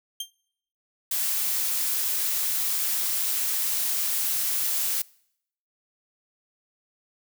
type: tone with exponential decay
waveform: sawtooth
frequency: 3175 Hz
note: G7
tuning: 21 cents sharp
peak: -23 dBFS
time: 0.2-0.31 s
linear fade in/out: 5 ms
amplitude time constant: 22 ms
type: noise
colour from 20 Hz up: blue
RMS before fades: -26 dBFS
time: 1.11-5.02 s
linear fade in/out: 5 ms
effects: noise-tail reverb RT60 0.7 s tail -24 dB re dry